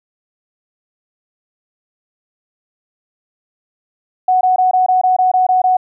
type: tone bursts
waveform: sine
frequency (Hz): 740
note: F#5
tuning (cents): 0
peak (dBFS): -9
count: 10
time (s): 4.28-5.769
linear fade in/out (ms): 5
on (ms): 130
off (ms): 21
effects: none